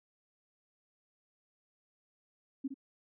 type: tone with echo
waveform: sine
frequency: 271 Hz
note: C#4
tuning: 39 cents flat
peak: -32 dBFS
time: 2.64-2.68 s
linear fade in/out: 10 ms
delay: 63 ms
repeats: 1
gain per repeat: -7 dB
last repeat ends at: 2.743 s
effects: none